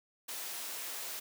white high-pass noise, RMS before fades -41 dBFS, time 0.28-1.2 s, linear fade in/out 10 ms, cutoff 340 Hz, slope 12 dB/octave, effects none

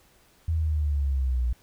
sine linear sweep, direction down, 82.41 to 58.7 Hz, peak -22 dBFS, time 0.48-1.53 s, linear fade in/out 5 ms, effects pink hiss -60 dBFS RMS until 1.62 s

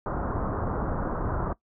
pink low-pass noise, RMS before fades -29 dBFS, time 0.06-1.53 s, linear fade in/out 2 ms, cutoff 1400 Hz, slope 48 dB/octave, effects noise-tail reverb RT60 0.1 s tail -19 dB re dry

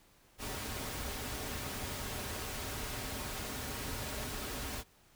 pink noise with comb filter, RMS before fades -40 dBFS, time 0.38-4.84 s, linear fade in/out 50 ms, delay 5.9 ms, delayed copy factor -0.5, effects pink hiss -65 dBFS RMS until 5.15 s

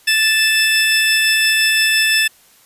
25% pulse tone pair together, 1756.6 / 2632 Hz, A6 / E7, -3 / -3 cents, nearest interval perfect fifth, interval 700 cents, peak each -11 dBFS, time 0.07-2.28 s, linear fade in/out 10 ms, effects white hiss -50 dBFS RMS until 2.65 s + resampled to 32000 Hz

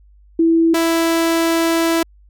sine / sawtooth tone pair in turn, 329.6 / 330.8 Hz, E4 / E4, 0 / +6 cents, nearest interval unison, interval 6 cents, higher second, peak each -10 dBFS, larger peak neither, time 0.39-0.74 / 0.74-2.03 s, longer second, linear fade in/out 5 ms, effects added 50 Hz sine -45 dBFS peak until 2.29 s

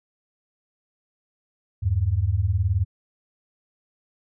sine beating tone pair, 81.5 / 100.5 Hz, E2 / G2, -19 / +44 cents, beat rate 19 Hz, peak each -23 / -21 dBFS, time 1.82-2.85 s, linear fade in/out 20 ms, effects none

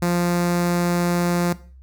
sawtooth tone with notch filter, 174.61 Hz, F3, in tune, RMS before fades -20 dBFS, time 0.02-1.53 s, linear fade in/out 5 ms, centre 3100 Hz, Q 2, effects noise-tail reverb RT60 0.4 s tail -17 dB re dry + added 65 Hz sine -42 dBFS peak until 1.82 s

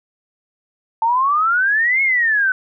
sine exponential two-way sweep, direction up then down, 885 to 2196 to 1496 Hz, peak -13 dBFS, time 1.02-2.52 s, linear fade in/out 2 ms, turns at 2.02 s, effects none

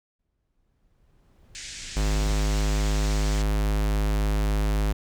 brown noise with exponential growth, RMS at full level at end -37 dBFS, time 0.19-2.36 s, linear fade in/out 5 ms, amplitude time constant 470 ms
white band-pass noise, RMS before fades -39 dBFS, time 1.55-3.42 s, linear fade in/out 0 ms, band 1600 to 7900 Hz, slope 48 dB/octave
square tone, 51.8 Hz, G#1, 4 cents flat, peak -22 dBFS, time 1.96-4.93 s, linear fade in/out 10 ms
effects none

